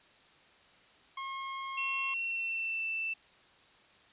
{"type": "tone", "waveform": "sawtooth", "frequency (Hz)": 1079, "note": "C#6", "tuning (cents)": -47, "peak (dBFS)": -33, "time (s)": [1.17, 2.14], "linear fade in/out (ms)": 5}
{"type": "tone with pitch glide", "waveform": "sine", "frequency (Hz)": [2720, 2661], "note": ["F7", "E7"], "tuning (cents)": [-46, 16], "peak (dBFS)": -32, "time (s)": [1.77, 3.14], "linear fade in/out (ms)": 10, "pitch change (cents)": -38, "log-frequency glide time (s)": [2.23, 2.86]}
{"effects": ["white hiss -61 dBFS RMS until 4.12 s", "resampled to 8000 Hz"]}